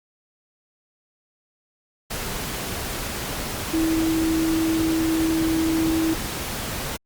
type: tone in noise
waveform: sine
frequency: 323 Hz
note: E4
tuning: 35 cents flat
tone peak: -19 dBFS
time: 3.73-6.14 s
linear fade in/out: 10 ms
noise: pink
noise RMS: -29 dBFS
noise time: 2.1-6.97 s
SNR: +7 dB
effects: Opus 48 kbps